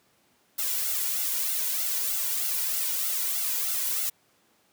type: noise with flanger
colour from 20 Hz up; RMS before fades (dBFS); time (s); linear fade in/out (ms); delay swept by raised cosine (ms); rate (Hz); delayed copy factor
blue; -28; 0.58-4.1; 10; 1.4 to 2.11; 3.2; +0.75
effects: pink hiss -65 dBFS RMS until 4.72 s + high-pass 150 Hz 12 dB/octave